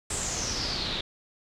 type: noise with low-pass filter sweep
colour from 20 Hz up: pink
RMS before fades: -31 dBFS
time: 0.1-1.01 s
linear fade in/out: 5 ms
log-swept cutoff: 8200 to 3600 Hz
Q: 7
effects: none